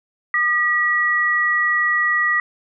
sine tone pair together, 1215.2 / 1929 Hz, D#6 / B6, -41 / -41 cents, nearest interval minor sixth, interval 800 cents, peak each -22 / -16 dBFS, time 0.34-2.4 s, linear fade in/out 2 ms, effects none

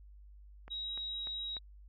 click train, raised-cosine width 0.5 ms, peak -35 dBFS, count 4, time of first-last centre 0.68-1.568 s, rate 3.38 Hz
sine tone, 3826 Hz, A#7, 44 cents sharp, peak -37 dBFS, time 0.7-1.59 s, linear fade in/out 20 ms
effects added 50 Hz sine -52 dBFS peak until 1.88 s

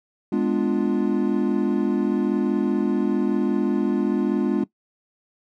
triangle chord, G# diminished seventh, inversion none, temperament equal with one note detuned, 207.7 / 248.7 / 293.7 / 349.2 Hz, G#3 / B3 / D4 / F4, 0 / +12 / 0 / 0 cents, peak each -22 / -23 / -22 / -23 dBFS, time 0.32-4.64 s, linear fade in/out 5 ms, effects noise-tail reverb RT60 0.1 s tail -18 dB re dry

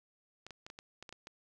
clicks, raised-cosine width 0.2 ms, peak -30 dBFS, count 9, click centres 0.466 / 0.507 / 0.665 / 0.701 / 0.789 / 1.026 / 1.092 / 1.126 / 1.271 s, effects none

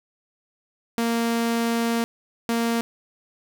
sawtooth tone pair in turn, 231.9 / 231.9 Hz, A#3 / A#3, -9 / -9 cents, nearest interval unison, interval 0 cents, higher neither, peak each -17 dBFS, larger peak neither, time 0.98-2.04 / 2.49-2.81 s, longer first, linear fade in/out 0 ms, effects none

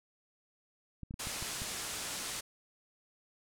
clicks, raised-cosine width 5 ms, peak -30 dBFS, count 6, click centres 1.033 / 1.109 / 1.141 / 1.271 / 1.425 / 1.619 s
white low-pass noise, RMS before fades -40 dBFS, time 1.19-2.41 s, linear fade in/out 10 ms, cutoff 10000 Hz, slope 24 dB/octave
effects none

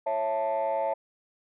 sine chord, A major, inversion first, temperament just, 550 / 660 / 880 Hz, C#5 / E5 / A5, -14 / +2 / 0 cents, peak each -28 dBFS, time 0.06-0.94 s, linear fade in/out 10 ms, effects tanh soft clip ceiling -21 dBFS

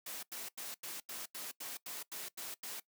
white noise bursts, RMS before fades -44 dBFS, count 11, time 0.06-2.8 s, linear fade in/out 5 ms, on 170 ms, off 87 ms, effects noise-tail reverb RT60 0.1 s tail -20 dB re dry + high-pass 200 Hz 12 dB/octave

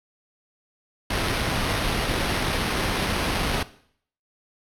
pink noise with sample-and-hold, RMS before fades -25 dBFS, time 1.1-3.63 s, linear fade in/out 5 ms, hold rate 7350 Hz, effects noise-tail reverb RT60 0.6 s tail -17 dB re dry + low-pass 12000 Hz 12 dB/octave

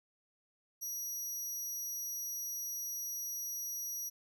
25% pulse tone, 5790 Hz, F#8, 38 cents flat, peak -33 dBFS, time 0.81-4.1 s, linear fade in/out 20 ms, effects none

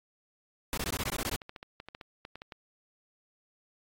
pink noise bursts, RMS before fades -33 dBFS, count 10, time 0.73-1.36 s, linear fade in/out 0 ms, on 45 ms, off 20 ms
clicks, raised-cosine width 0.3 ms, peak -27 dBFS, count 12, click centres 1.418 / 1.494 / 1.562 / 1.629 / 1.801 / 1.886 / 1.949 / 2.012 / 2.251 / 2.356 / 2.419 / 2.522 s
effects AAC 64 kbps

